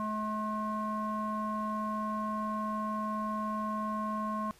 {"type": "tone with low-pass filter", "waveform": "square", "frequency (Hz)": 214.3, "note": "A3", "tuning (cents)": -45, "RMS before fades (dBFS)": -34, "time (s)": [0, 4.51], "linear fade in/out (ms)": 0, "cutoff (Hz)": 1100, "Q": 6.1, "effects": ["pink hiss -59 dBFS RMS until 4.59 s", "resampled to 32000 Hz"]}